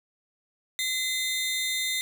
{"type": "tone pair together", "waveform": "sawtooth", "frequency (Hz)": [2050, 3644], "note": ["C7", "A#7"], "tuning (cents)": [-36, -40], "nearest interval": "minor seventh", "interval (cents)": 996, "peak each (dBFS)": -26, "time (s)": [0.79, 2.01], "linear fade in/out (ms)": 0, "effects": []}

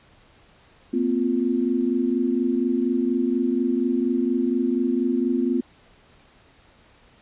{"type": "chord", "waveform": "sine", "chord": "Bb suspended second", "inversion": "none", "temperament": "equal with one note detuned", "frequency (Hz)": [233.1, 257.3, 349.2], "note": ["Bb3", "C4", "F4"], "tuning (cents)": [0, -29, 0], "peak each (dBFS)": [-25, -22, -25], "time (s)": [0.93, 5.61], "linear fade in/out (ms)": 10, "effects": ["pink hiss -55 dBFS RMS until 7.21 s", "resampled to 8000 Hz"]}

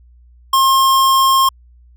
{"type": "tone", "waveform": "square", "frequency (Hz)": 1069, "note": "C6", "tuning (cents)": 37, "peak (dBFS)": -10, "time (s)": [0.53, 1.49], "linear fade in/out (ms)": 5, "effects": ["added 60 Hz sine -43 dBFS peak until 1.96 s"]}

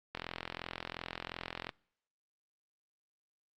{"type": "click train", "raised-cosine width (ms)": 0.3, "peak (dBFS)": -22, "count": 67, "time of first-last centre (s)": [0.15, 1.692], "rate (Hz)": 42.8, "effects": ["noise-tail reverb RT60 0.7 s tail -25 dB re dry", "Opus 48 kbps"]}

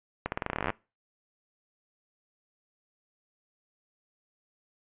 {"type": "accelerating click train", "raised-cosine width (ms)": 0.5, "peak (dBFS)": -14, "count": 17, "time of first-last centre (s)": [0.26, 0.703], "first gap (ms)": 61, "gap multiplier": 0.88, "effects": ["noise-tail reverb RT60 0.3 s tail -23 dB re dry", "resampled to 8000 Hz"]}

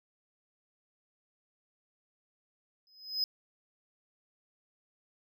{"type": "tone with exponential growth", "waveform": "triangle", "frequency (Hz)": 5060, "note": "D#8", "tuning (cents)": 28, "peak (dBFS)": -24, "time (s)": [2.87, 3.24], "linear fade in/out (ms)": 1, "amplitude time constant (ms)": 79, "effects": []}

